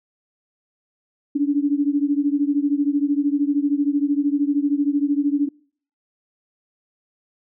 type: beating tone pair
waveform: sine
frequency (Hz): 282.6 / 295.6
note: C#4 / D4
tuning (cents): +34 / +11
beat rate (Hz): 13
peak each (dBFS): -19 / -21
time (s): 1.35-5.49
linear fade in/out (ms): 10
effects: noise-tail reverb RT60 0.5 s tail -25 dB re dry